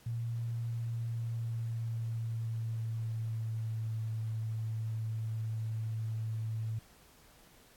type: tone with pitch glide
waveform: sine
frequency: 116.54 to 111.15 Hz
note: A#2 to A2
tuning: 0 to +18 cents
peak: -33 dBFS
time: 0.06-6.79 s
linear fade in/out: 5 ms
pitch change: -82 cents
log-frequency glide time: 0.64-4 s
effects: pink hiss -61 dBFS RMS until 7.76 s + AAC 64 kbps